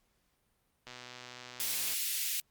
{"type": "click train", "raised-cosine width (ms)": 0.2, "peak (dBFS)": -29, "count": 133, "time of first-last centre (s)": [0.87, 1.935], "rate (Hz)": 124}
{"type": "high-pass noise", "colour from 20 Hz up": "white", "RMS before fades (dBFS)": -34, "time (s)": [1.6, 2.4], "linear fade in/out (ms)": 0, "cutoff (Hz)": 2100, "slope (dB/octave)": 24}
{"effects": ["pink hiss -75 dBFS RMS until 2.5 s", "Opus 48 kbps"]}